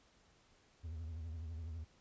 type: tone with vibrato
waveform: triangle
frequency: 81 Hz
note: E2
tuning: 30 cents flat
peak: -40 dBFS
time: 0.83-1.85 s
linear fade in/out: 20 ms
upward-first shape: triangle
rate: 12 Hz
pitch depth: 120 cents each way
effects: pink hiss -69 dBFS RMS until 2 s + resampled to 16000 Hz